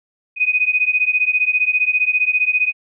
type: beating tone pair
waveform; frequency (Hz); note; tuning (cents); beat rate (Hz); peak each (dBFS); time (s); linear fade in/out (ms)
sine; 2489 / 2504; D#7 / D#7; 0 / +10; 15; -17; 0.36-2.73; 50
effects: none